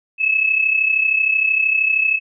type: tone pair together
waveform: sine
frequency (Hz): 2566 / 2599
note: E7 / E7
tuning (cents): -47 / -25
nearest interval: unison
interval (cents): 22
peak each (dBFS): -20 / -15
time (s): 0.18-2.2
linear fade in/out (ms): 50
effects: none